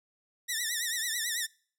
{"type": "tone with vibrato", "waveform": "10% pulse", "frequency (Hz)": 1864.7, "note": "A#6", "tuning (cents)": 0, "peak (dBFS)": -21, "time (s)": [0.48, 1.47], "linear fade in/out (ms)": 20, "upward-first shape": "triangle", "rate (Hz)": 9.1, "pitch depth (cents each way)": 130, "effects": ["noise-tail reverb RT60 0.5 s tail -25 dB re dry"]}